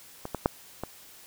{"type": "clicks", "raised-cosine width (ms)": 1, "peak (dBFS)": [-20, -16, -7, -18], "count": 4, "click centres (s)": [0.254, 0.347, 0.459, 0.836], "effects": ["white hiss -51 dBFS RMS until 1.26 s"]}